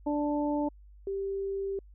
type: harmonic tone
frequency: 293.7 Hz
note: D4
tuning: in tune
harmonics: 1 / 2 / 3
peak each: -28 / -33 / -35 dBFS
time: 0.06-0.69 s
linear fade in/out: 10 ms
type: tone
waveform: sine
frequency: 392 Hz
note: G4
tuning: in tune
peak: -30 dBFS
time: 1.07-1.79 s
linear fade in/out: 2 ms
effects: added 50 Hz sine -50 dBFS peak until 1.94 s